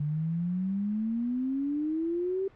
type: exponential sweep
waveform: sine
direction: up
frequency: 145.5 to 392 Hz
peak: -27 dBFS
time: 0-2.48 s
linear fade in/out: 5 ms
effects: pink hiss -58 dBFS RMS until 2.55 s + low-pass 2000 Hz 12 dB/octave